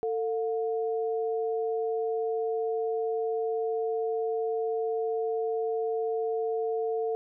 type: tone pair together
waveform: sine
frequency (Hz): 447.4 / 714.7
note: A4 / F5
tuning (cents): +29 / +40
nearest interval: minor sixth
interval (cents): 811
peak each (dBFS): -27 / -35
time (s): 0.03-7.15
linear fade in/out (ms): 0
effects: none